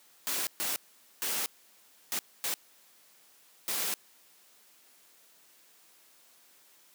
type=noise bursts at uneven times; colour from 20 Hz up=white; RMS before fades=-32 dBFS; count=6; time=0.27-0.47 / 0.6-0.76 / 1.22-1.46 / 2.12-2.19 / 2.44-2.54 / 3.68-3.94 s; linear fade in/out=0 ms; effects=white hiss -61 dBFS RMS until 6.94 s + high-pass 200 Hz 12 dB/octave